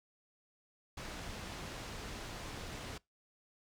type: low-pass noise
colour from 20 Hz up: pink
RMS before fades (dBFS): -45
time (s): 0.97-2.98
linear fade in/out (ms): 5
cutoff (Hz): 6500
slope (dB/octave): 12
effects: noise-tail reverb RT60 0.2 s tail -24 dB re dry